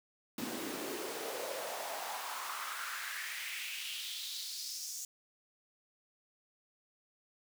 pink noise with high-pass filter sweep, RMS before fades -41 dBFS, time 0.38-5.05 s, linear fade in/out 2 ms, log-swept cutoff 240 to 6500 Hz, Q 3.3, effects none

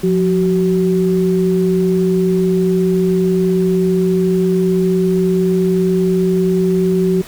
sine tone pair together, 178.01 / 377.2 Hz, F3 / F#4, +33 / +33 cents, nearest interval octave + minor second, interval 1300 cents, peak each -14 dBFS, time 0.03-7.22 s, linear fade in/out 10 ms, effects pink hiss -36 dBFS RMS until 7.27 s

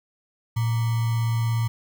sine tone with sample-and-hold, 114.6 Hz, A#2, 29 cents flat, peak -20 dBFS, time 0.56-1.68 s, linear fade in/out 10 ms, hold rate 1050 Hz, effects none

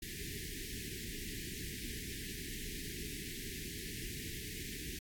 pink band-stop noise, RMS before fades -44 dBFS, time 0.02-4.99 s, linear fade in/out 5 ms, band 430 to 1700 Hz, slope 96 dB/octave, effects AAC 64 kbps

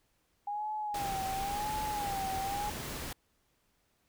sine tone with vibrato, 811 Hz, G#5, 41 cents flat, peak -33 dBFS, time 0.47-2.7 s, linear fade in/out 5 ms, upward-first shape sine, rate 0.95 Hz, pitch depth 92 cents each way
pink noise, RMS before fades -40 dBFS, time 0.94-3.13 s, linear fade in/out 5 ms
effects pink hiss -74 dBFS RMS until 4.08 s

